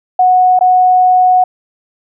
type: tone with dropouts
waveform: sine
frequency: 735 Hz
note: F#5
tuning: 12 cents flat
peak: -5 dBFS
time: 0.19-1.44 s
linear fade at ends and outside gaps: 5 ms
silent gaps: 0.591-0.609 s
effects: none